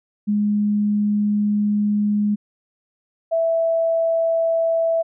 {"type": "tone pair in turn", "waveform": "sine", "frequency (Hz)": [207.7, 659.4], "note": ["G#3", "E5"], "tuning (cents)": [0, 0], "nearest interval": "octave + minor sixth", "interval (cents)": 2000, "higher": "second", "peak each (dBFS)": -16, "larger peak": "neither", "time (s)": [[0.27, 2.36], [3.31, 5.03]], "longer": "first", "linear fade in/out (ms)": 20, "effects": []}